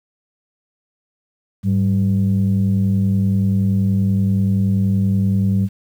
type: tone pair together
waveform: sine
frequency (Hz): 102.5 / 193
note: G#2 / G3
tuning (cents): -22 / -27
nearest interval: major seventh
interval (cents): 1095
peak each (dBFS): -15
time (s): 1.63-5.69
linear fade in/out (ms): 50
effects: tanh soft clip ceiling -9 dBFS + 8-bit